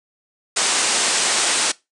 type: low-pass noise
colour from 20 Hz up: white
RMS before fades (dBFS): -19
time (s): 0.56-1.72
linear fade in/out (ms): 10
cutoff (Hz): 9400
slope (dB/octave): 96
effects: noise-tail reverb RT60 0.2 s tail -20 dB re dry + high-pass 300 Hz 12 dB/octave